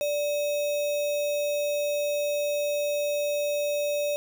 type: tone with sample-and-hold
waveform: sine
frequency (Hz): 585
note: D5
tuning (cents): -7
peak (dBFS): -24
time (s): 0.01-4.16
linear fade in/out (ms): 0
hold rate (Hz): 3150
effects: none